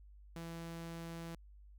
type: tone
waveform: sawtooth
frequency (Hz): 166.8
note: E3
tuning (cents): +21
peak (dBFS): -40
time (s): 0.36-1.35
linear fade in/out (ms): 2
effects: added 50 Hz sine -55 dBFS peak until 1.78 s